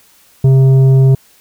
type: tone with tanh clipping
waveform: triangle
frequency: 133.3 Hz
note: C3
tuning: 33 cents sharp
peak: -6 dBFS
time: 0.44-1.15 s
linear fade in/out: 5 ms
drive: 12 dB
effects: white hiss -48 dBFS RMS until 1.4 s